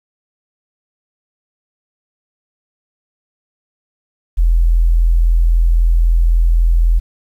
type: tone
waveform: sine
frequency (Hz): 41.89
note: E1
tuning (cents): +29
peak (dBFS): -8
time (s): 4.37-7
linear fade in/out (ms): 20
effects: 8-bit